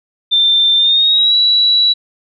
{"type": "tone with pitch glide", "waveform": "sine", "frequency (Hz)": [3575, 3921], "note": ["A7", "B7"], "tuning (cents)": [27, -13], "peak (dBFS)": -8, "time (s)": [0.31, 1.94], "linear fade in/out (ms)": 20, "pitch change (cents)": 160, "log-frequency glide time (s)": [0.77, 1.36], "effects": []}